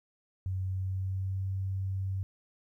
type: tone with pitch glide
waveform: sine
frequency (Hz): 93.9 to 95.82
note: F#2 to G2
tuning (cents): +26 to -39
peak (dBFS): -30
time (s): 0.46-2.23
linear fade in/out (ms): 0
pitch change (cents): +35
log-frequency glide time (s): 0.62-1.46
effects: 12-bit